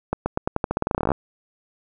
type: accelerating click train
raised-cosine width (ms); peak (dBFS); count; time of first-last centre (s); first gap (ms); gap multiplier
1; -7; 20; 0.13-1.118; 130; 0.88
effects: none